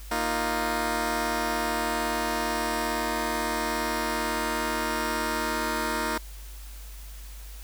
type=chord; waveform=10% pulse; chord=Bb suspended fourth; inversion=none; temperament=just; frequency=233.1 / 310.8 / 349.6 Hz; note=Bb3 / Eb4 / F4; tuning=0 / -2 / +2 cents; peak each=-23 / -22 / -24 dBFS; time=0.11-6.18 s; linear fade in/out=5 ms; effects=added 50 Hz sine -39 dBFS peak until 7.63 s + white hiss -49 dBFS RMS until 7.63 s